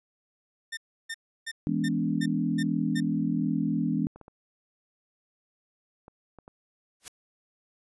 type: tone bursts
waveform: sawtooth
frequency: 1809 Hz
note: A6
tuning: 48 cents sharp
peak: -29 dBFS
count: 7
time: 0.72-3.004 s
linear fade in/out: 10 ms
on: 52 ms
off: 320 ms
type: chord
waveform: sine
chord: E dominant seventh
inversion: none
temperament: equal with one note detuned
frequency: 164.81 / 207.7 / 246.9 / 288.1 Hz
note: E3 / G#3 / B3 / D4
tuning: 0 / 0 / 0 / -33 cents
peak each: -30 dBFS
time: 1.67-4.07 s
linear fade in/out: 0 ms
type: clicks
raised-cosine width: 1 ms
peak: -33 dBFS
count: 6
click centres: 4.16 / 4.213 / 4.281 / 6.081 / 6.387 / 6.479 s
type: noise with exponential growth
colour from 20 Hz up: white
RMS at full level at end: -36 dBFS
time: 7-7.08 s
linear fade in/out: 0 ms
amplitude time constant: 16 ms
effects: resampled to 24000 Hz